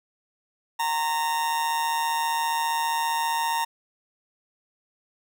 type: tone with amplitude modulation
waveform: 40% pulse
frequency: 922 Hz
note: A#5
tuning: 19 cents flat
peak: -20 dBFS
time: 0.79-3.65 s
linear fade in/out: 10 ms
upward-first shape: sine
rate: 155 Hz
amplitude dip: 55%
effects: none